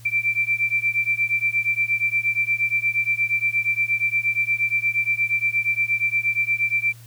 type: beating tone pair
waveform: sine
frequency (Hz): 2343 / 2351.5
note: D7 / D7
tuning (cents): -5 / +2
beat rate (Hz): 8.5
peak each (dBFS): -22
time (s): 0.05-6.93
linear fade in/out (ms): 10
effects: added 116 Hz sine -42 dBFS peak until 7.06 s + white hiss -51 dBFS RMS until 7.06 s

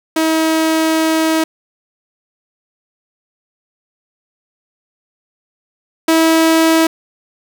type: tone pair in turn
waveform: sawtooth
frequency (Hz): 320 / 324.1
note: D#4 / E4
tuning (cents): +49 / -29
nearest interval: unison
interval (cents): 22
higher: second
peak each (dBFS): -8 / -5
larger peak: second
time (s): 0.16-1.44 / 6.08-6.87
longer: first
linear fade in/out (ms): 5
effects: 7-bit

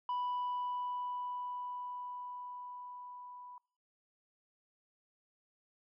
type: tone with level ramp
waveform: sine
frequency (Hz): 987.8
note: B5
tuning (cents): 0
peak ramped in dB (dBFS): -30 to -48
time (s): 0.09-3.58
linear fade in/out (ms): 2
effects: noise-tail reverb RT60 0.5 s tail -26 dB re dry + tanh soft clip ceiling -32 dBFS

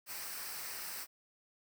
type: noise with comb filter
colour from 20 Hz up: white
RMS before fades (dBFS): -43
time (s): 0.06-1.07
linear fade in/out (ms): 50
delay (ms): 0.29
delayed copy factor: -0.55
effects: none

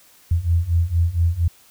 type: beating tone pair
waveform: sine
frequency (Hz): 82.41 / 86.71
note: E2 / F2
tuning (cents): 0 / -12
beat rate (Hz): 4.3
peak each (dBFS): -20 / -18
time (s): 0.31-1.48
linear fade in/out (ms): 5
effects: white hiss -52 dBFS RMS until 1.7 s

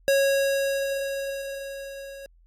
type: tone with level ramp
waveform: square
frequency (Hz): 550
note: C#5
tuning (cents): -14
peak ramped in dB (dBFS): -18 to -39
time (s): 0.08-2.26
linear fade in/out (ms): 0
effects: added 42 Hz sine -54 dBFS peak until 2.46 s + AAC 48 kbps

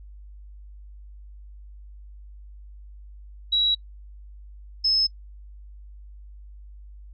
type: tone pair in turn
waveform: sine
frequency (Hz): 3885 / 5195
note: B7 / E8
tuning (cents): -29 / -26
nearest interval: perfect fourth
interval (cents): 503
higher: second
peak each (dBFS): -18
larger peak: neither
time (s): 3.52-3.75 / 4.84-5.07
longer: neither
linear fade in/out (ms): 10
effects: noise-tail reverb RT60 0.1 s tail -26 dB re dry + added 50 Hz sine -41 dBFS peak until 7.13 s

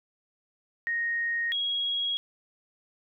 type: tone pair in turn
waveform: sine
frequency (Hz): 1864.7 / 3306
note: A#6 / G#7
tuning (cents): 0 / -9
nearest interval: minor seventh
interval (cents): 991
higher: second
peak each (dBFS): -26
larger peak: neither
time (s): 0.87-1.52 / 1.52-2.17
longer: neither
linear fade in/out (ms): 0
effects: none

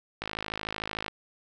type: click train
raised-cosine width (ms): 0.3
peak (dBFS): -16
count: 47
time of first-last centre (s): 0.22-1.081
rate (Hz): 53.4
effects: none

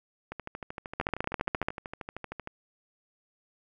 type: two click trains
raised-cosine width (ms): 0.5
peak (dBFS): -12 / -22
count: 11 / 29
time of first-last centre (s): 1-1.685 / 0.32-2.474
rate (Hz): 14.6 / 13
effects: none

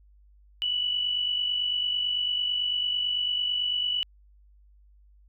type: tone pair together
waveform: sine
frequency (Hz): 2911 / 2960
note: F#7 / F#7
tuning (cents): -29 / 0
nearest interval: unison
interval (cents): 29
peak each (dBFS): -34 / -25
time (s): 0.62-4.03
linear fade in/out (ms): 0
effects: added 50 Hz sine -54 dBFS peak until 5.28 s

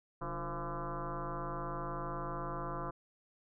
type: tone with frequency modulation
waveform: sine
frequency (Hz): 521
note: C5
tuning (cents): -7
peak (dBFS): -36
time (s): 0.21-2.91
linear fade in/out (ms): 10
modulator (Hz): 165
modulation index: 4.7
effects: none

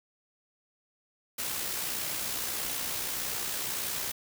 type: noise with amplitude modulation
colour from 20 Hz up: white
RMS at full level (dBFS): -32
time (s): 1.38-4.12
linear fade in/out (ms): 10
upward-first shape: sine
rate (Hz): 61.6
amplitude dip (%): 35
effects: none

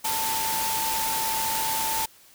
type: tone in noise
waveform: sine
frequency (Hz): 890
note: A5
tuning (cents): +20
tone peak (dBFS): -28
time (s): 0.04-2.06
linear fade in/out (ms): 10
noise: white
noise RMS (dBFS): -28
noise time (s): 0.04-2.06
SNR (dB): -3
effects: white hiss -54 dBFS RMS until 2.34 s

